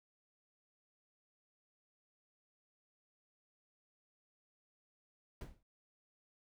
brown noise with exponential decay, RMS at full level -40 dBFS, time 5.41-5.63 s, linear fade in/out 2 ms, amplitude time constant 47 ms, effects none

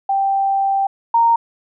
sine tone pair in turn, 784 / 926.8 Hz, G5 / A#5, 0 / -10 cents, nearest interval minor third, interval 290 cents, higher second, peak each -14 / -10 dBFS, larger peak second, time 0.09-0.87 / 1.14-1.36 s, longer first, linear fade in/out 5 ms, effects none

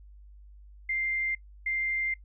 sine tone pair in turn, 2096 / 2096 Hz, C7 / C7, +2 / +2 cents, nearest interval unison, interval 0 cents, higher neither, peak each -27 dBFS, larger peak neither, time 0.89-1.35 / 1.66-2.14 s, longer second, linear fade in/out 5 ms, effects noise-tail reverb RT60 0.1 s tail -21 dB re dry + added 50 Hz sine -48 dBFS peak until 2.24 s

